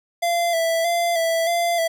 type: tone with vibrato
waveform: square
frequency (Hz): 674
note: E5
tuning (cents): +38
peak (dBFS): -19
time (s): 0.22-1.88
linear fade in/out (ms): 10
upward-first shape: square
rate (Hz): 1.6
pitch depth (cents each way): 35
effects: none